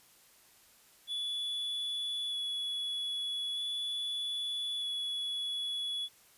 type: tone with vibrato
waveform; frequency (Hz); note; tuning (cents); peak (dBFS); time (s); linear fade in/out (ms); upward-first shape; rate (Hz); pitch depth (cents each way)
triangle; 3410; G#7; +45; -32; 1.07-6.09; 50; square; 0.4; 10
effects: white hiss -62 dBFS RMS until 6.37 s + resampled to 32000 Hz